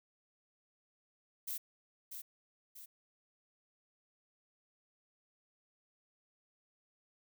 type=noise with echo; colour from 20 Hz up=violet; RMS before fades=-40 dBFS; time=1.47-1.58 s; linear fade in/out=10 ms; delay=640 ms; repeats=2; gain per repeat=-6 dB; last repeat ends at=2.86 s; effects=none